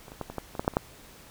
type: clicks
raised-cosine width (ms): 1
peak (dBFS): -30 / -29 / -18 / -23 / -17 / -25 / -14 / -27 / -8 / -28 / -8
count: 11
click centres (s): 0.082 / 0.119 / 0.213 / 0.3 / 0.383 / 0.552 / 0.595 / 0.647 / 0.679 / 0.737 / 0.769
effects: pink hiss -51 dBFS RMS until 1.3 s